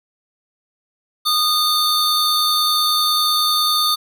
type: tone cluster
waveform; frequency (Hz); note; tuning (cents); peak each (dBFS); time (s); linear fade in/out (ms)
square; 1232 / 3606 / 4460; D#6 / A7 / C#8; -17 / +42 / +10; -20; 1.25-3.96; 20
effects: none